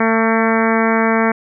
harmonic tone, 224.8 Hz, A3, 37 cents sharp, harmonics 1 / 2 / 3 / 4 / 5 / 6 / 7 / 8 / 9 / 10, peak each -16 / -19 / -21 / -22 / -23 / -24 / -24 / -25 / -26 / -26 dBFS, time 0-1.32 s, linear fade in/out 5 ms, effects none

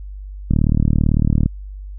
click train, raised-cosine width 5 ms, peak -3 dBFS, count 37, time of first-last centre 0.51-1.46 s, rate 37.9 Hz, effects added 49 Hz sine -29 dBFS peak until 1.98 s

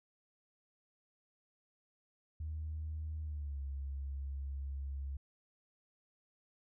sine tone with pitch glide, 77.7 to 68.82 Hz, D#2 to C#2, -2 to -12 cents, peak -37 dBFS, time 2.4-5.17 s, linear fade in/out 5 ms, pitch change -210 cents, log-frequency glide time 3.21-3.61 s, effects tanh soft clip ceiling -33 dBFS

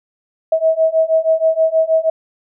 sine beating tone pair, 640 / 646.3 Hz, D#5 / E5, +49 / -34 cents, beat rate 6.3 Hz, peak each -15 / -14 dBFS, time 0.52-2.1 s, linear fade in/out 5 ms, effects none

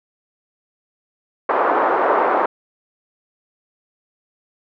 white band-pass noise, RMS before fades -17 dBFS, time 1.49-2.46 s, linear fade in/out 5 ms, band 350 to 1200 Hz, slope 24 dB/octave, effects none

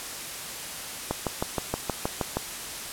click train, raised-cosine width 1 ms, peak -11 dBFS, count 9, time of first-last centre 1.11-2.37 s, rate 6.35 Hz, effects white hiss -36 dBFS RMS until 2.92 s + low-pass 12000 Hz 12 dB/octave

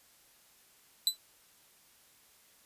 sawtooth tone with exponential decay, 3997 Hz, B7, 20 cents sharp, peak -18 dBFS, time 1.07-1.17 s, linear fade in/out 1 ms, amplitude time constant 20 ms, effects white hiss -63 dBFS RMS until 2.65 s + resampled to 32000 Hz

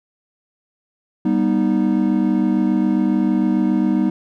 triangle chord, G augmented, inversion none, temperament equal with one note detuned, 196 / 243 / 311.1 Hz, G3 / B3 / D#4, 0 / -28 / 0 cents, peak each -17 dBFS, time 1.25-4.1 s, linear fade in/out 5 ms, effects none

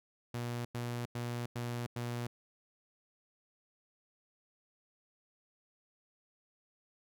sawtooth tone bursts, 120 Hz, B2, 49 cents flat, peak -32 dBFS, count 5, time 0.34-2.27 s, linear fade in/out 5 ms, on 310 ms, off 95 ms, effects none

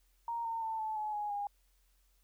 sine tone with pitch steps, 932.3 / 911.5 / 891.2 / 871.4 / 852 / 833 / 814.4 Hz, A#5 / A#5 / A5 / A5 / G#5 / G#5 / G#5, 0 / -39 / +22 / -17 / +44 / +5 / -34 cents, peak -34 dBFS, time 0.28-1.47 s, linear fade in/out 2 ms, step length 170 ms, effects added 44 Hz sine -68 dBFS peak until 2.23 s + white hiss -75 dBFS RMS until 2.23 s

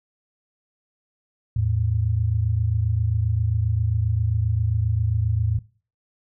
sine tone pair together, 82.41 / 109.92 Hz, E2 / A2, 0 / -1 cents, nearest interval perfect fourth, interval 499 cents, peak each -24 / -20 dBFS, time 1.56-5.59 s, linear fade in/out 5 ms, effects noise-tail reverb RT60 0.4 s tail -21 dB re dry

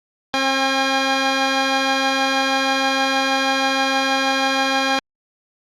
10% pulse tone pair together, 267.9 / 810 Hz, C4 / G#5, +41 / -43 cents, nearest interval octave + perfect fifth, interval 1916 cents, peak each -11 dBFS, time 0.34-4.99 s, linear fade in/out 0 ms, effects low-pass 5000 Hz 12 dB/octave + Opus 48 kbps

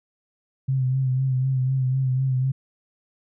sine tone with vibrato, 130.81 Hz, C3, in tune, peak -19 dBFS, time 0.68-2.52 s, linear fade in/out 10 ms, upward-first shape sine, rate 4 Hz, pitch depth 40 cents each way, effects none

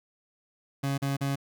30% pulse tone bursts, 138.59 Hz, C#3, in tune, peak -24 dBFS, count 3, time 0.83-1.358 s, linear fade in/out 10 ms, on 150 ms, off 39 ms, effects none

